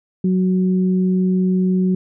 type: tone pair together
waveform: sine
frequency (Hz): 185 / 370.9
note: F#3 / F#4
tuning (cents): 0 / +4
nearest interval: octave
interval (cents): 1204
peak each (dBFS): -14 / -24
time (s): 0.24-1.95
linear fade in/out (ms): 5
effects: none